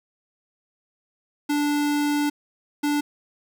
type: tone bursts at uneven times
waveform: square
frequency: 292.6 Hz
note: D4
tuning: 6 cents flat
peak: -21 dBFS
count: 2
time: 1.49-2.3 / 2.83-3.01 s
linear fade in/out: 10 ms
effects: 10-bit